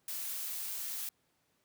blue noise, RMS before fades -39 dBFS, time 0.08-1.09 s, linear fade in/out 2 ms, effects pink hiss -75 dBFS RMS until 1.64 s + high-pass 100 Hz 12 dB/octave

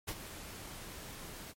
pink noise with ADSR envelope, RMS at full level -37 dBFS, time 0.07-1.54 s, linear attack 19 ms, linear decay 52 ms, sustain -10 dB, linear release 42 ms, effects MP3 64 kbps

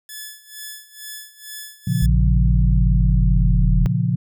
5% pulse tone with tremolo, 1723 Hz, A6, 37 cents flat, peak -20 dBFS, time 0.09-2.06 s, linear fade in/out 2 ms, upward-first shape sine, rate 2.2 Hz, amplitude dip 85%
sine chord, Bb minor, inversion none, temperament equal, 116.54 / 138.59 / 174.61 Hz, Bb2 / Db3 / F3, 0 / 0 / 0 cents, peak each -21 dBFS, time 1.87-4.16 s, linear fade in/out 5 ms
sine linear sweep, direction down, 58.27 to 43.65 Hz, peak -14 dBFS, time 2.02-3.86 s, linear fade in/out 0 ms
effects none

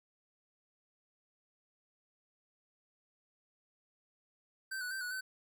square tone with pitch steps, 1552 / 1477 / 1557 / 1469 / 1525 Hz, G6 / F#6 / G6 / F#6 / G6, -18 / -3 / -12 / -13 / -48 cents, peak -38 dBFS, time 4.71-5.21 s, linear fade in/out 10 ms, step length 100 ms, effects none

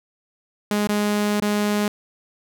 sawtooth tone with dropouts, 207.7 Hz, G#3, in tune, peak -15 dBFS, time 0.71-1.88 s, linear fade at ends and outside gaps 2 ms, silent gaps 0.872-0.89 / 1.401-1.421 s, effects none

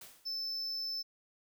white noise with exponential decay, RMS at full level -48 dBFS, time 0.01-0.47 s, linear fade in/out 5 ms, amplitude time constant 100 ms
triangle tone, 5274 Hz, E8, in tune, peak -34 dBFS, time 0.25-1.03 s, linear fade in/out 20 ms
effects none

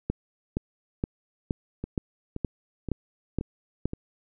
two click trains, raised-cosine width 3 ms, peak -19 / -13 dBFS, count 5 / 9, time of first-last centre 1.84-3.934 / 0.1-3.856 s, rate 1.91 / 2.13 Hz, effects none

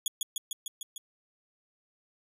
15% pulse tone with echo, 3364 Hz, G#7, 22 cents sharp, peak -19 dBFS, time 0.06-0.08 s, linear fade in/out 2 ms, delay 150 ms, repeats 6, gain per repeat -2 dB, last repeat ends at 0.98 s, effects resampled to 32000 Hz

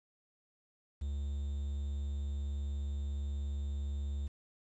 triangle tone with quantisation, 70.7 Hz, C#2, 35 cents sharp, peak -32 dBFS, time 1.01-4.28 s, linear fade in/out 10 ms, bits 10, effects resampled to 22050 Hz

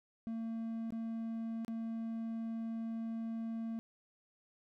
triangle tone with dropouts, 226.6 Hz, A#3, 49 cents flat, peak -35 dBFS, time 0.27-3.79 s, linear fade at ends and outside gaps 0 ms, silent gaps 0.905-0.923 / 1.648-1.681 s, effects none

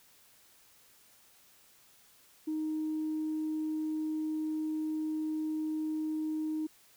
sine tone, 311.1 Hz, D#4, in tune, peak -30 dBFS, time 2.47-6.67 s, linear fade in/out 10 ms, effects tanh soft clip ceiling -27 dBFS + white hiss -62 dBFS RMS until 6.96 s

